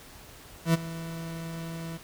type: tone with ADSR envelope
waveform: 40% pulse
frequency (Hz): 164.81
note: E3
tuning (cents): 0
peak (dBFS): -17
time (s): 0.65-1.98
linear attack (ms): 90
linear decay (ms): 20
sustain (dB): -17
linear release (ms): 17
effects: pink hiss -49 dBFS RMS until 2.03 s